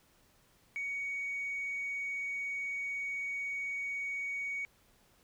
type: tone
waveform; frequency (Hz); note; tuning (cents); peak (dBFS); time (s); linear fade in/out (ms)
sine; 2241; C#7; +18; -33; 0.76-4.65; 0
effects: tanh soft clip ceiling -31 dBFS + pink hiss -67 dBFS RMS until 5.23 s